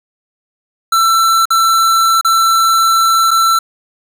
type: tone with dropouts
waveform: square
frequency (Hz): 1339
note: E6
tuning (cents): +27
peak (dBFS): -9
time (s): 0.92-3.59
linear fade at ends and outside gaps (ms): 5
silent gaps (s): 1.455-1.504 / 2.212-2.247 / 3.308-3.312
effects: none